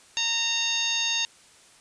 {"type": "harmonic tone with a mistuned harmonic", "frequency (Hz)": 921, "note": "A#5", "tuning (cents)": -21, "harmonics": [1, 2, 3, 4, 5, 6, 7], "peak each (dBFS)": [-39, -36, -29, -27, -33, -37, -31], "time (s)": [0.17, 1.25], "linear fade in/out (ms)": 0, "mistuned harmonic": 6, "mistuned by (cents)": -59, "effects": ["white hiss -54 dBFS RMS until 1.8 s", "resampled to 22050 Hz"]}